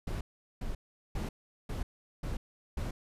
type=noise bursts; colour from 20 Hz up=brown; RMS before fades=-35 dBFS; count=6; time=0.07-2.91 s; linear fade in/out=5 ms; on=140 ms; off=400 ms; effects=resampled to 32000 Hz